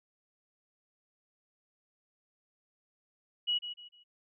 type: tone with echo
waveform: sine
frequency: 2918 Hz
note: F#7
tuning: 25 cents flat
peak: -27 dBFS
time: 3.47-3.59 s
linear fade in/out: 20 ms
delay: 150 ms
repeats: 3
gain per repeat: -10 dB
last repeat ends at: 4.04 s
effects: none